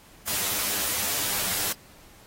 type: noise with comb filter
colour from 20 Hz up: white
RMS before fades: -27 dBFS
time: 0.27-1.73 s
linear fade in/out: 10 ms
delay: 10 ms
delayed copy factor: +0.7
effects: pink hiss -53 dBFS RMS until 2.26 s + AAC 48 kbps